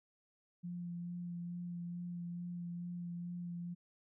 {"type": "tone with vibrato", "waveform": "sine", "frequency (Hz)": 174.2, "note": "F3", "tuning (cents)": -4, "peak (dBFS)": -40, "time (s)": [0.63, 3.75], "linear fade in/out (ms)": 20, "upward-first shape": "sine", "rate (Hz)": 2.3, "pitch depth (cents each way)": 15, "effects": []}